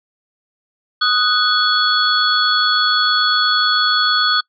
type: tone cluster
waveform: sine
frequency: 1252 / 1481 / 3381 / 4394 Hz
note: D#6 / F#6 / G#7 / C#8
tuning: +10 / +1 / +30 / -16 cents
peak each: -18 dBFS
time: 1.01-4.41 s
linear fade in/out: 10 ms
effects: noise-tail reverb RT60 0.1 s tail -25 dB re dry